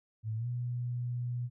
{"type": "tone with pitch glide", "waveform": "sine", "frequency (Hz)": [110, 122.05], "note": ["A2", "B2"], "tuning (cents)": [0, -20], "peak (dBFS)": -32, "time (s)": [0.23, 1.5], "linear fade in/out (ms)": 50, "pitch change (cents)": 180, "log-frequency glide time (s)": [0.36, 0.47], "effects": []}